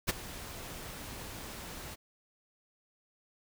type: noise with ADSR envelope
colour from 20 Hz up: pink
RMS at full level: -27 dBFS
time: 0.07-1.96 s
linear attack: 25 ms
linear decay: 20 ms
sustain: -17 dB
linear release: 26 ms
effects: none